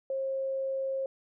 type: tone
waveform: sine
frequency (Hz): 536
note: C5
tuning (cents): +42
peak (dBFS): -29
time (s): 0.1-1.06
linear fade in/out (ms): 2
effects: none